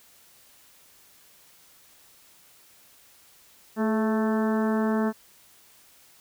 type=harmonic tone with a mistuned harmonic; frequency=220 Hz; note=A3; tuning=in tune; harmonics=1 / 2 / 3 / 4 / 5 / 6 / 7 / 8; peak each=-23 / -29 / -33 / -35 / -37 / -39 / -40 / -41 dBFS; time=3.76-5.13 s; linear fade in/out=50 ms; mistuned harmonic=2; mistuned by=-41 cents; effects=white hiss -56 dBFS RMS until 6.2 s